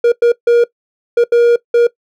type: tone bursts at uneven times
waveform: triangle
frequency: 473.8 Hz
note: A#4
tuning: 28 cents sharp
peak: -4 dBFS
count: 6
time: 0.04-0.12 / 0.22-0.32 / 0.47-0.64 / 1.17-1.24 / 1.32-1.56 / 1.74-1.87 s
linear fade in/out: 5 ms
effects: noise-tail reverb RT60 0.1 s tail -20 dB re dry